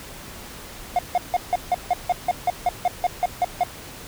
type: tone bursts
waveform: triangle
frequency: 716 Hz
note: F5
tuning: 43 cents sharp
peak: -14 dBFS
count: 15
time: 0.96-3.635 s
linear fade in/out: 2 ms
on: 29 ms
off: 160 ms
effects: pink hiss -39 dBFS RMS until 4.07 s